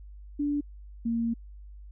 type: tone pair in turn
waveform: sine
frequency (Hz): 290 / 231.2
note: D4 / A#3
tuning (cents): -22 / -14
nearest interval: major third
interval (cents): 392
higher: first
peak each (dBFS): -25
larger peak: neither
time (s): 0.39-0.61 / 1.05-1.34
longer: second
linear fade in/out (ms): 10
effects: added 50 Hz sine -43 dBFS peak until 1.91 s